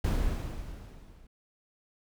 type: noise with level ramp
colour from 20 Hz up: brown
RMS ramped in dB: -25 to -55 dBFS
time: 0.04-1.27 s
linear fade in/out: 5 ms
effects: none